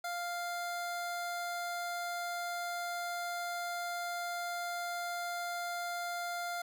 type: tone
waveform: 25% pulse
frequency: 698.5 Hz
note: F5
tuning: in tune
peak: -32 dBFS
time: 0.04-6.62 s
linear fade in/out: 5 ms
effects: none